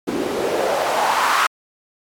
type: noise with band-pass filter sweep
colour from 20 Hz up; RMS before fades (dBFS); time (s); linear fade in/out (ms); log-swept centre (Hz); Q
white; -19; 0.07-1.47; 10; 290 to 1300; 2.7
effects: MP3 96 kbps